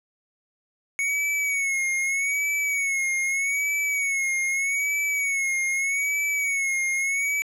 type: tone with vibrato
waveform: square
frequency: 2217 Hz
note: C#7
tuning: in tune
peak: -23 dBFS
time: 0.99-7.42 s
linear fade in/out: 0 ms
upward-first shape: sine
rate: 0.81 Hz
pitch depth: 68 cents each way
effects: low-pass 12000 Hz 12 dB/octave + 10-bit